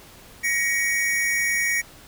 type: tone pair together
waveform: square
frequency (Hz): 1894.4 / 2245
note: A#6 / C#7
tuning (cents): +27 / +21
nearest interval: minor third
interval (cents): 294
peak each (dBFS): -24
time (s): 0.43-1.82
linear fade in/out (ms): 20
effects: pink hiss -47 dBFS RMS until 2.07 s